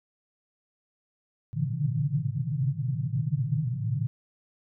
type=band-pass noise; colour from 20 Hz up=white; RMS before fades=-28 dBFS; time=1.53-4.07 s; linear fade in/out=0 ms; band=110 to 160 Hz; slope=96 dB/octave; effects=none